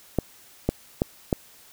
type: clicks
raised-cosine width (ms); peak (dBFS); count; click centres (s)
2; -7; 4; 0.187 / 0.69 / 1.019 / 1.328
effects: white hiss -52 dBFS RMS until 1.72 s